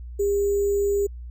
sine tone with sample-and-hold, 402.6 Hz, G4, 46 cents sharp, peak -19 dBFS, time 0.19-1.07 s, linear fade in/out 10 ms, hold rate 7350 Hz, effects added 60 Hz sine -34 dBFS peak until 1.3 s

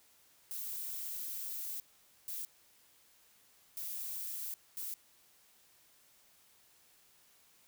violet noise bursts at uneven times, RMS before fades -41 dBFS, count 4, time 0.51-1.8 / 2.28-2.45 / 3.77-4.54 / 4.77-4.94 s, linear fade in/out 0 ms, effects white hiss -66 dBFS RMS until 7.67 s

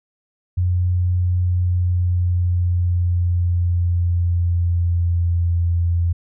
sine tone with pitch glide, 89.6 to 85.75 Hz, F2 to F2, +45 to -31 cents, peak -15 dBFS, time 0.57-6.13 s, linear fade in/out 10 ms, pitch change -76 cents, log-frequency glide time 1.48-5.54 s, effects none

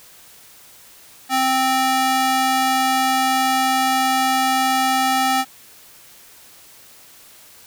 square tone with high-pass filter, 261.6 Hz, C4, in tune, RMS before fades -18 dBFS, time 1.29-5.45 s, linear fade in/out 50 ms, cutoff 620 Hz, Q 1.2, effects white hiss -46 dBFS RMS until 7.66 s

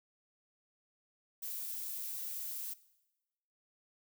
violet noise, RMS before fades -41 dBFS, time 1.42-2.74 s, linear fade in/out 10 ms, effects noise-tail reverb RT60 1.0 s tail -19 dB re dry

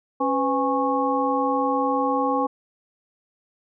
harmonic tone with a mistuned harmonic, 274.3 Hz, C#4, 18 cents flat, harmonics 1 / 2 / 3 / 4, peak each -25 / -25 / -25 / -25 dBFS, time 0.2-2.47 s, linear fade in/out 10 ms, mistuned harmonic 2, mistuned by -150 cents, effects none

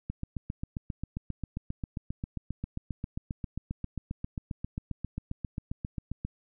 click train, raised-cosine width 5 ms, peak -21 dBFS, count 47, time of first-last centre 0.1-6.25 s, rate 7.48 Hz, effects none

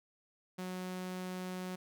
sawtooth tone, 183.6 Hz, F#3, 13 cents flat, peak -35 dBFS, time 0.58-1.76 s, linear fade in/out 10 ms, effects none

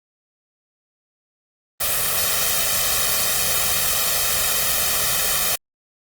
white noise with comb filter, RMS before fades -20 dBFS, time 1.8-5.56 s, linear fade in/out 10 ms, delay 1.6 ms, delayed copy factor +0.85, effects Opus 32 kbps

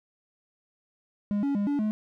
triangle tone with pitch steps, 204.9 / 280.7 / 203.2 / 286.9 / 213.7 Hz, G#3 / C#4 / G#3 / D4 / G#3, -23 / +22 / -38 / -40 / +50 cents, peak -22 dBFS, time 1.31-1.91 s, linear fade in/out 0 ms, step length 120 ms, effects none

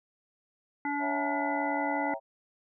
harmonic tone, 287.1 Hz, D4, 39 cents flat, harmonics 1 / 3 / 5 / 7, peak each -33 / -32 / -40 / -36 dBFS, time 0.85-2.14 s, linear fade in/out 2 ms
sine chord, C# diminished seventh, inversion none, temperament equal, 554.4 / 659.3 / 784 / 932.3 Hz, C#5 / E5 / G5 / Bb5, 0 / 0 / 0 / 0 cents, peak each -38 / -36 / -39 / -40 dBFS, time 0.99-2.2 s, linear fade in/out 50 ms
effects none

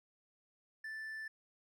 triangle tone, 1761 Hz, A6, 1 cent sharp, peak -40 dBFS, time 0.84-1.28 s, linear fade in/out 5 ms, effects none

